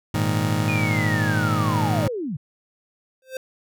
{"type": "chord", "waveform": "30% pulse", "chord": "Ab suspended second", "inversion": "none", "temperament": "just", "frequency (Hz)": [103.83, 116.8, 155.74], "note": ["Ab2", "Bb2", "Eb3"], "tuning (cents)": [0, 4, 2], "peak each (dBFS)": [-21, -23, -22], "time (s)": [0.14, 2.08], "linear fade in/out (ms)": 5}
{"type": "linear sweep", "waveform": "sine", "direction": "down", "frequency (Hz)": [2489, 121.8], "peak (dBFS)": -25, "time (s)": [0.68, 2.37], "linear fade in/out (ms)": 10}
{"type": "tone with exponential growth", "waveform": "square", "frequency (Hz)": 522, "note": "C5", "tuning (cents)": -4, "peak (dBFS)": -25, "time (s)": [3.22, 3.37], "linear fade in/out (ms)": 2, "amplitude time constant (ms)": 32}
{"effects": []}